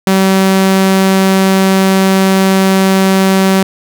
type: tone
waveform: sawtooth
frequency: 191.4 Hz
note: G3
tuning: 41 cents flat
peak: -3 dBFS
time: 0.07-3.63 s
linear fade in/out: 2 ms
effects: none

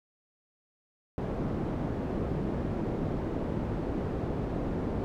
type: low-pass noise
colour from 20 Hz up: white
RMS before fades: -32 dBFS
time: 1.18-5.04 s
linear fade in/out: 0 ms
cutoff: 350 Hz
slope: 12 dB/octave
effects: none

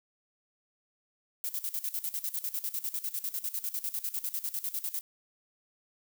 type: noise with tremolo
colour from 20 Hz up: violet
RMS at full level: -33 dBFS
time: 1.44-5.01 s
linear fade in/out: 0 ms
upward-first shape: square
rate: 10 Hz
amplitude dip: 80%
effects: none

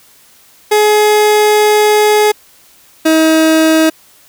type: tone pair in turn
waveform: 30% pulse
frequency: 422 / 318.3 Hz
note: G#4 / D#4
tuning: +28 / +39 cents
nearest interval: perfect fourth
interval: 489 cents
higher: first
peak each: -4 dBFS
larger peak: neither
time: 0.71-2.32 / 3.05-3.9 s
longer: first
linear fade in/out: 10 ms
effects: white hiss -45 dBFS RMS until 4.28 s

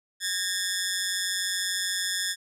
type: ring-modulated tone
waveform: 10% pulse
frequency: 1737 Hz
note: A6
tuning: 23 cents flat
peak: -14 dBFS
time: 0.2-2.36 s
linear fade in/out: 50 ms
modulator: 93.3 Hz
effects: low-pass 11000 Hz 12 dB/octave

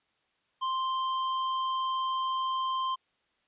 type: tone with tanh clipping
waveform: sine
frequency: 1046.5 Hz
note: C6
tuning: in tune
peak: -30 dBFS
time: 0.61-2.96 s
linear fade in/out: 20 ms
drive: 17 dB
effects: white hiss -73 dBFS RMS until 3.47 s + resampled to 8000 Hz

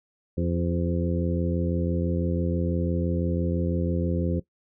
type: harmonic tone with a mistuned harmonic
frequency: 86 Hz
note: F2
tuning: 26 cents flat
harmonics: 1 / 2 / 3 / 4 / 5 / 6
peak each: -27 / -27 / -32 / -32 / -36 / -34 dBFS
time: 0.37-4.4 s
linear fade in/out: 10 ms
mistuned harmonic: 5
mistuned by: -27 cents
effects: noise-tail reverb RT60 0.1 s tail -17 dB re dry

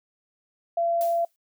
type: tone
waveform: sine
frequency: 680 Hz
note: F5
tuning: 46 cents flat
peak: -21 dBFS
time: 0.77-1.25 s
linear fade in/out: 5 ms
type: noise with exponential decay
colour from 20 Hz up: blue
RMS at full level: -36 dBFS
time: 1.01-1.36 s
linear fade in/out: 0 ms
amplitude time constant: 76 ms
effects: noise-tail reverb RT60 0.1 s tail -26 dB re dry

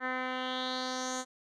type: tone with low-pass filter sweep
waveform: 10% pulse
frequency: 256.1 Hz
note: C4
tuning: 37 cents flat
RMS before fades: -35 dBFS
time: 0-1.25 s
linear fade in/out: 50 ms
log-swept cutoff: 1800 to 7500 Hz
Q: 4
effects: none

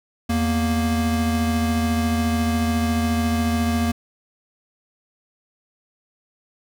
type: tone pair together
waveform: square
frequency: 82.41 / 233.1 Hz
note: E2 / A#3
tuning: 0 / 0 cents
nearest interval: octave + tritone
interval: 1800 cents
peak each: -24 / -21 dBFS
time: 0.29-3.92 s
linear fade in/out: 10 ms
effects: none

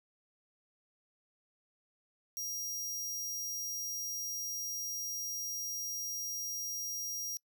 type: tone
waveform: sawtooth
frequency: 5700 Hz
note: F8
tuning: 34 cents sharp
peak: -34 dBFS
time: 2.37-7.37 s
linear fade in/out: 0 ms
effects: noise-tail reverb RT60 0.1 s tail -25 dB re dry

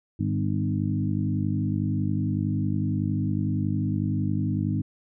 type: harmonic tone with a mistuned harmonic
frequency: 50.9 Hz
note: G#1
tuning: 34 cents flat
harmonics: 2 / 3 / 4 / 5 / 6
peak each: -27 / -29 / -30 / -31 / -32 dBFS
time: 0.19-4.82 s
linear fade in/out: 10 ms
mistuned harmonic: 4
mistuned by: -27 cents
effects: none

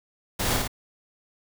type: noise with echo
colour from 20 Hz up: pink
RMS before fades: -26 dBFS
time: 0.39-0.57 s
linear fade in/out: 10 ms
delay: 54 ms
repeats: 2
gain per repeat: -2 dB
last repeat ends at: 0.678 s
effects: none

